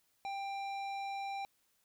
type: tone with low-pass filter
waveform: square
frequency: 790 Hz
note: G5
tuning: 13 cents sharp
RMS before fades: -40 dBFS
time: 0.25-1.45 s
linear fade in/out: 0 ms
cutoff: 4000 Hz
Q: 0.83
effects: white hiss -75 dBFS RMS until 1.84 s